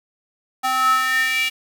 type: tone with high-pass filter sweep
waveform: square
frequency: 258.9 Hz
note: C4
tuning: 18 cents flat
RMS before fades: -19 dBFS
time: 0.63-1.5 s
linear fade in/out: 20 ms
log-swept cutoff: 940 to 2600 Hz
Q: 6.5
effects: 7-bit